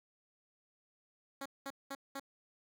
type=tone bursts; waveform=10% pulse; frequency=274.6 Hz; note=C#4; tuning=16 cents flat; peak=-32 dBFS; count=4; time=1.41-2.198 s; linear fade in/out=5 ms; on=47 ms; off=200 ms; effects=none